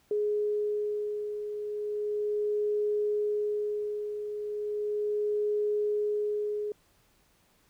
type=beating tone pair; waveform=sine; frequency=417.9 / 418.26 Hz; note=G#4 / G#4; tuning=+11 / +12 cents; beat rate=0.36 Hz; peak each=-36 / -28 dBFS; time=0.11-6.72 s; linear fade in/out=2 ms; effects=pink hiss -66 dBFS RMS until 7.69 s